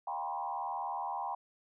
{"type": "tone with frequency modulation", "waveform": "sine", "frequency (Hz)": 880, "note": "A5", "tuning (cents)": 0, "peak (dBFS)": -34, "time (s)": [0.07, 1.35], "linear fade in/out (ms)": 5, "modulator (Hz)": 78.7, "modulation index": 2.1, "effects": []}